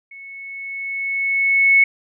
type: tone with level ramp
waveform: sine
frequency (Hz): 2203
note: C#7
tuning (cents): -11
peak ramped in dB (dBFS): -36 to -8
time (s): 0.11-1.84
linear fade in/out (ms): 5
effects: none